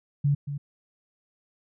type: tone with echo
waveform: sine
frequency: 142.9 Hz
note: D3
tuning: 47 cents flat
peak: -19 dBFS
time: 0.24-0.35 s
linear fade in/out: 10 ms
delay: 230 ms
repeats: 1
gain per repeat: -10 dB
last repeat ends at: 0.58 s
effects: none

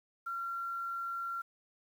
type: tone with quantisation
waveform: sine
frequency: 1371 Hz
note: F6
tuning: 32 cents flat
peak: -35 dBFS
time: 0.26-1.42 s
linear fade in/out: 10 ms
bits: 10
effects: none

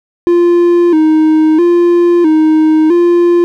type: tone with vibrato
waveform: triangle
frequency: 329.6 Hz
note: E4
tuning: in tune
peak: -3 dBFS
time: 0.27-3.44 s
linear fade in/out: 0 ms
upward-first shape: square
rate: 0.76 Hz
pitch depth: 91 cents each way
effects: none

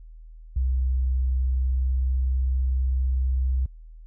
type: tone with pitch glide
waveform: sine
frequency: 64 to 64.45 Hz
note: C2 to C2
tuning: -38 to -26 cents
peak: -20 dBFS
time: 0.56-3.66 s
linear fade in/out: 5 ms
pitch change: +12 cents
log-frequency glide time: 1.24-2.33 s
effects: added 40 Hz sine -41 dBFS peak until 4.06 s

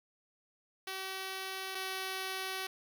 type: tone pair in turn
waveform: 5% pulse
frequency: 381.1 / 379.5 Hz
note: G4 / F#4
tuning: -49 / +44 cents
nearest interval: unison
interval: 7 cents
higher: first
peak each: -27 / -25 dBFS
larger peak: second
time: 0.87-1.75 / 1.75-2.67 s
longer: second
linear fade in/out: 5 ms
effects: none

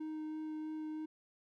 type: tone with vibrato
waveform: triangle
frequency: 310.6 Hz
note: D#4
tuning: 3 cents flat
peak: -37 dBFS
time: 0-1.06 s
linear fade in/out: 10 ms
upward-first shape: sine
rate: 3.1 Hz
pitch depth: 8 cents each way
effects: none

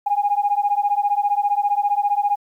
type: beating tone pair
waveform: sine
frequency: 811 / 826 Hz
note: G#5 / G#5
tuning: -41 / -10 cents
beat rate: 15 Hz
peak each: -19 dBFS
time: 0.06-2.36 s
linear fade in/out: 10 ms
effects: tanh soft clip ceiling -9 dBFS + 9-bit

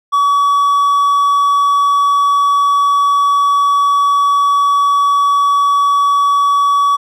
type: tone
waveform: triangle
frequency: 1136 Hz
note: C#6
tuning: 42 cents sharp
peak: -7 dBFS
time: 0.12-6.97 s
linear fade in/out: 20 ms
effects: none

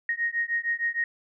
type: beating tone pair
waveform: sine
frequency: 1864.7 / 1871.2 Hz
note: A#6 / A#6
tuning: 0 / +6 cents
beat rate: 6.5 Hz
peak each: -28 / -28 dBFS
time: 0.09-1.04 s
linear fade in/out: 2 ms
effects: none

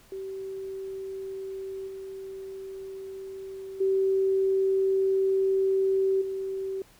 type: tone with level steps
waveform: sine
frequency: 385 Hz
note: G4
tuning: 31 cents flat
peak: -33 / -36 / -21 / -29 dBFS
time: 0.12-6.82 s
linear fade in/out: 2 ms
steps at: 1.87 / 3.8 / 6.21 s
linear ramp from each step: 10 ms
effects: pink hiss -57 dBFS RMS until 6.99 s

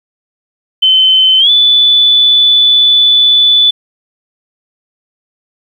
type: tone with pitch glide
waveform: sine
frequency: 3063 to 3478 Hz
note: G7 to A7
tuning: -41 to -21 cents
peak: -4 dBFS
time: 0.82-3.71 s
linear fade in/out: 10 ms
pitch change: +220 cents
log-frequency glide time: 1.39-1.5 s
effects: 7-bit

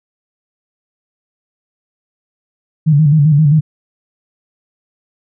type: tone with vibrato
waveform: sine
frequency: 150 Hz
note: D3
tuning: 37 cents sharp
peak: -6 dBFS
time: 2.86-3.61 s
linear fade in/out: 20 ms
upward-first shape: square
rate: 7.6 Hz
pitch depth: 79 cents each way
effects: none

